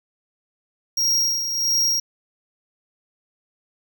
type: tone with tremolo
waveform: square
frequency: 5610 Hz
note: F8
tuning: 7 cents sharp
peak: -17 dBFS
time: 0.97-2 s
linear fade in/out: 5 ms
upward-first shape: sine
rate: 1.5 Hz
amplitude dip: 55%
effects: none